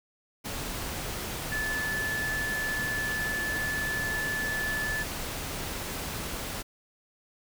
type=tone in noise; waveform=sine; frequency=1738 Hz; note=A6; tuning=22 cents flat; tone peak=-29 dBFS; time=1.51-5.04 s; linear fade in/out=20 ms; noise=pink; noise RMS=-35 dBFS; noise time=0.44-6.63 s; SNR=+3 dB; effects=none